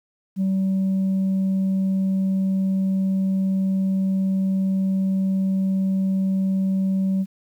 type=tone; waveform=sine; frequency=191.3 Hz; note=G3; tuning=42 cents flat; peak=-16 dBFS; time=0.36-7.26 s; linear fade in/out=50 ms; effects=tanh soft clip ceiling -17 dBFS + 9-bit